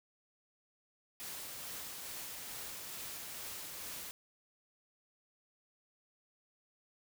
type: noise with tremolo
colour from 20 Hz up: white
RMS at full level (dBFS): -44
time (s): 1.2-4.11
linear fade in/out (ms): 0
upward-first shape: triangle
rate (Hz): 2.3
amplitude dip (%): 25
effects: none